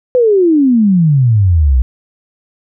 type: exponential sweep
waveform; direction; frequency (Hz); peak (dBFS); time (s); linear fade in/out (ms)
sine; down; 514 to 59.5; -6; 0.15-1.82; 0
effects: none